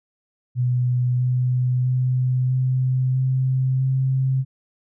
sine tone with pitch steps, 124.3 / 125.82 / 127.35 / 128.91 / 130.48 / 132.07 Hz, B2 / B2 / C3 / C3 / C3 / C3, +12 / +33 / -46 / -25 / -4 / +17 cents, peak -17 dBFS, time 0.55-4.45 s, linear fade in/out 50 ms, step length 650 ms, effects none

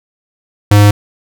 square tone, 103.1 Hz, G#2, 12 cents flat, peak -4 dBFS, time 0.71-0.91 s, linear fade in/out 5 ms, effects none

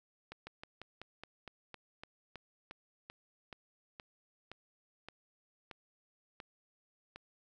slowing click train, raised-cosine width 0.3 ms, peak -30 dBFS, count 19, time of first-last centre 0.32-7.16 s, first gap 150 ms, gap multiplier 1.1, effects none

